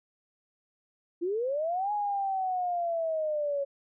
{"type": "linear two-way sweep", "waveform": "sine", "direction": "up then down", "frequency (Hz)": [329.5, 838, 553], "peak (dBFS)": -27, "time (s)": [1.21, 3.65], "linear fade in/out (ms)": 20, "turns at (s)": 1.92, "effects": []}